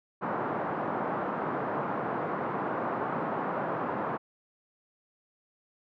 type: band-pass noise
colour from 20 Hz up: white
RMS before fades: -32 dBFS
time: 0.21-4.18 s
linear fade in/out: 20 ms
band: 140 to 1200 Hz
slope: 24 dB/octave
effects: none